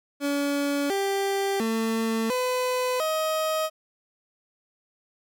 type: tone with pitch steps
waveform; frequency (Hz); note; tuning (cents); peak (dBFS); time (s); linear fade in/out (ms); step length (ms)
30% pulse; 284.4 / 394 / 224.7 / 504 / 630; C#4 / G4 / A3 / B4 / D#5; +45 / +9 / +37 / +35 / +21; -21; 0.2-3.7; 50; 700
effects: none